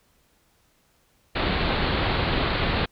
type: low-pass noise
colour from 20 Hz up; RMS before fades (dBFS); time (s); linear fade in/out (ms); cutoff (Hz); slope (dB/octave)
pink; -24; 1.35-2.86; 10; 4400; 96
effects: pink hiss -64 dBFS RMS until 2.91 s